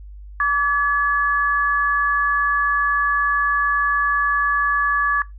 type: tone pair together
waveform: sine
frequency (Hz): 1151.8 / 1702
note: D6 / G#6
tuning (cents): -34 / +42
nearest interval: perfect fifth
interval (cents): 676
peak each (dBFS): -18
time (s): 0.4-5.22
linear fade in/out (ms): 2
effects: noise-tail reverb RT60 0.2 s tail -22 dB re dry + added 50 Hz sine -35 dBFS peak until 5.38 s